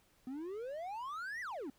triangle exponential two-way sweep, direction up then down, 246.9 to 2009 to 246.9 Hz, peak -38 dBFS, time 0.27-1.7 s, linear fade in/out 2 ms, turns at 1.41 s, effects pink hiss -70 dBFS RMS until 1.78 s

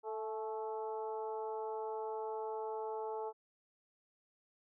harmonic tone with a mistuned harmonic, 220 Hz, A3, in tune, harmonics 2 / 3 / 4 / 5 / 6, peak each -40 / -49 / -42 / -54 / -56 dBFS, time 0.03-3.33 s, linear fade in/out 50 ms, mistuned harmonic 4, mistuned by -30 cents, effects none

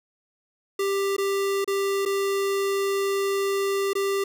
square tone with dropouts, 394.6 Hz, G4, 11 cents sharp, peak -23 dBFS, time 0.79-4.24 s, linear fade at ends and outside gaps 5 ms, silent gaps 1.166-1.181 / 1.645-1.676 / 2.053-2.059 / 3.933-3.952 s, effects none

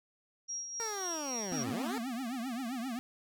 sine tone with tremolo, 5640 Hz, F8, 16 cents sharp, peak -35 dBFS, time 0.48-1.64 s, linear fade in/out 20 ms, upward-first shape sine, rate 3.7 Hz, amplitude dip 50%
15% pulse linear two-way sweep, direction down then up, 466.2 to 100.3 to 466.2 Hz, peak -31 dBFS, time 0.8-1.98 s, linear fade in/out 0 ms, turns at 1.7 s
square tone with vibrato, 246.9 Hz, B3, in tune, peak -36 dBFS, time 1.52-2.99 s, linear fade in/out 0 ms, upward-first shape triangle, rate 7.6 Hz, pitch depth 200 cents each way
effects none

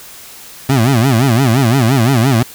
25% pulse tone with vibrato, 124.4 Hz, B2, 13 cents sharp, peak -5 dBFS, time 0.69-2.43 s, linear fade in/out 5 ms, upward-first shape sine, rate 5.8 Hz, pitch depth 210 cents each way, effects white hiss -35 dBFS RMS until 2.54 s

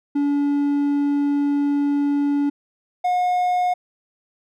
triangle tone pair in turn, 286.2 / 721.2 Hz, D4 / F#5, -45 / -45 cents, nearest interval octave + major third, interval 1600 cents, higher second, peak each -15 dBFS, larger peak neither, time 0.15-2.5 / 3.04-3.74 s, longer first, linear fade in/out 10 ms, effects none

